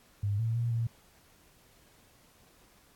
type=tone with pitch steps; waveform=sine; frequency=101.8 / 113.7 / 118 / 115.6 Hz; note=G#2 / A#2 / A#2 / A#2; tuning=-34 / -43 / +22 / -14 cents; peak=-27 dBFS; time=0.23-0.87 s; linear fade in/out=5 ms; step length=160 ms; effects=pink hiss -62 dBFS RMS until 2.95 s + AAC 64 kbps